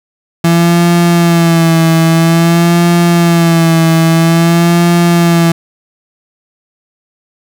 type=tone with vibrato; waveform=35% pulse; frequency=167.7 Hz; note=E3; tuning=30 cents sharp; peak=-4 dBFS; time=0.44-5.52 s; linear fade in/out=5 ms; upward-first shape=sine; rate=0.5 Hz; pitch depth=45 cents each way; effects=7-bit